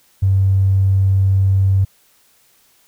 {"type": "tone with tanh clipping", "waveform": "triangle", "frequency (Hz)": 96.5, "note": "G2", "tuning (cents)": -27, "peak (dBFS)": -10, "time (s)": [0.22, 1.85], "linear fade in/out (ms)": 10, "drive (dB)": 2, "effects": ["white hiss -55 dBFS RMS until 2.87 s"]}